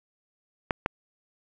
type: clicks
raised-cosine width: 0.5 ms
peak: -9 dBFS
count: 2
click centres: 0.708 / 0.861 s
effects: none